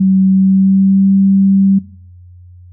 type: tone with pitch glide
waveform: sine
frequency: 190.5 to 194.73 Hz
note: G3 to G3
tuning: -49 to -11 cents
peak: -7 dBFS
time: 0-1.79 s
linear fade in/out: 10 ms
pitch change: +38 cents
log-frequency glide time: 0.3-1.09 s
effects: noise-tail reverb RT60 0.6 s tail -20 dB re dry + added 89 Hz sine -35 dBFS peak until 2.72 s